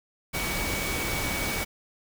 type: tone in noise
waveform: sine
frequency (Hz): 2257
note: C#7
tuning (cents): +31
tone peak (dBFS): -33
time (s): 0.33-1.65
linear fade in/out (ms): 20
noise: pink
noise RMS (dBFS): -30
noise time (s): 0.33-1.65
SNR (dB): -6
effects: none